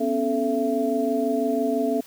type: tone cluster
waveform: sine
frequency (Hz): 249.1 / 275.1 / 437.1 / 671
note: B3 / C#4 / A4 / E5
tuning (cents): +15 / -13 / -11 / +31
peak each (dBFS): -26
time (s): 0-2.01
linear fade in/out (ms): 10
effects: white hiss -49 dBFS RMS until 2.06 s